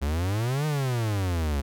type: exponential two-way sweep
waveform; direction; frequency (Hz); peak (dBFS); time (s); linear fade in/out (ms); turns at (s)
45% pulse; up then down; 67.5 to 155.56 to 67.5; -24; 0.01-1.62; 20; 0.66
effects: none